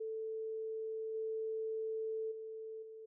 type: tone with level steps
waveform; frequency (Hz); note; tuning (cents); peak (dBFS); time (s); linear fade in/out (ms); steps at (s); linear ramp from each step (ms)
sine; 441.6; A4; +6; -38 / -36 / -43 / -48; 0-3.06; 10; 1.14 / 2.31 / 2.82; 10
effects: none